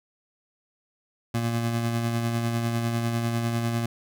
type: tone with tremolo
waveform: 25% pulse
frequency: 116.54 Hz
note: A#2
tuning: in tune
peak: -19 dBFS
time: 1.34-3.86 s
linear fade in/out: 5 ms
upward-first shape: sine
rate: 10 Hz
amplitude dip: 35%
effects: none